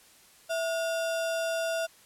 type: tone with sample-and-hold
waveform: sine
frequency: 659 Hz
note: E5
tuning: 1 cent flat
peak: -27 dBFS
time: 0.49-1.87 s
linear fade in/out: 20 ms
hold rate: 2100 Hz
effects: white hiss -57 dBFS RMS until 2.05 s + low-pass 12000 Hz 12 dB/octave